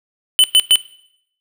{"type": "tone bursts", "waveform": "square", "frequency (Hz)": 3022, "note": "F#7", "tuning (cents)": 36, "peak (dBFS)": -7, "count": 3, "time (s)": [0.39, 0.757], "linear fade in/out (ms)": 0, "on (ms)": 49, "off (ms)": 110, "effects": ["noise-tail reverb RT60 0.7 s tail -19 dB re dry"]}